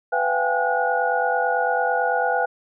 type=tone cluster; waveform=sine; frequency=498.5 / 685 / 774 / 823 / 1452 Hz; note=B4 / F5 / G5 / G#5 / F#6; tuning=+16 / -34 / -22 / -16 / -33 cents; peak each=-25 dBFS; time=0.12-2.46 s; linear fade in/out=10 ms; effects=none